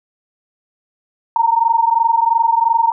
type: tone pair together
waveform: sine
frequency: 909.4 / 932.3 Hz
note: A#5 / A#5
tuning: -43 / 0 cents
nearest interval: unison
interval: 43 cents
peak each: -14 dBFS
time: 1.36-2.92 s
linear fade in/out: 2 ms
effects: none